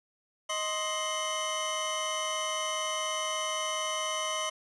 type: tone cluster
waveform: 25% pulse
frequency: 625 / 1054 / 3000 Hz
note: D#5 / C6 / F#7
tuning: +8 / +12 / +23 cents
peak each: -31 dBFS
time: 0.49-4.5 s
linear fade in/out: 10 ms
effects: resampled to 24000 Hz + 10-bit